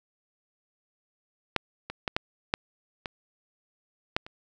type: clicks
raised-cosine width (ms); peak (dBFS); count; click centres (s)
0.3; -7 / -19 / -12 / -9 / -7 / -17 / -8 / -27; 8; 1.563 / 1.9 / 2.078 / 2.165 / 2.539 / 3.058 / 4.165 / 4.265
effects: none